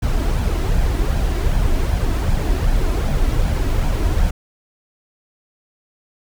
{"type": "noise with flanger", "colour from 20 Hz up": "brown", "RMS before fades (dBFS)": -17, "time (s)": [0.02, 4.31], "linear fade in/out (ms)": 10, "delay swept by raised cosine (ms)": [1.2, 3.1], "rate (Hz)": 2.6, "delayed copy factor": 0.5, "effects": []}